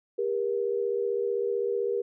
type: tone pair together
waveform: sine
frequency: 400 / 475.7 Hz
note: G4 / A#4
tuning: +35 / +35 cents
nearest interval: minor third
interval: 300 cents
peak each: -28 dBFS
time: 0.18-2.02 s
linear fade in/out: 10 ms
effects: none